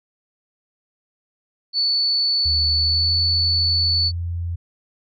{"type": "tone", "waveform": "sine", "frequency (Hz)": 4464, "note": "C#8", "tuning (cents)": 11, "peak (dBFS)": -16, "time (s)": [1.73, 4.12], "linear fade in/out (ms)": 50}
{"type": "tone with pitch glide", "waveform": "sine", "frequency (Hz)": [77.78, 85.81], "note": ["D#2", "F2"], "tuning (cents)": [0, -30], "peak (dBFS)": -22, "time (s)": [2.45, 4.56], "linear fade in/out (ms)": 10, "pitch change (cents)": 170, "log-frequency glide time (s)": [2.76, 3.14]}
{"effects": ["MP3 96 kbps"]}